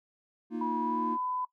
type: chord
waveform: triangle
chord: Bb suspended fourth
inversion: none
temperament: equal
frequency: 233.1 / 311.1 / 349.2 Hz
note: Bb3 / Eb4 / F4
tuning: 0 / 0 / 0 cents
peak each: -32 / -34 / -36 dBFS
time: 0.5-1.18 s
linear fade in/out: 50 ms
type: tone with pitch glide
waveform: sine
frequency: 970 to 1003.6 Hz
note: B5 to B5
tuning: -31 to +28 cents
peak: -31 dBFS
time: 0.61-1.45 s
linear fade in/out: 5 ms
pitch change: +59 cents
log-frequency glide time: 0.8-1.09 s
effects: noise-tail reverb RT60 0.1 s tail -17 dB re dry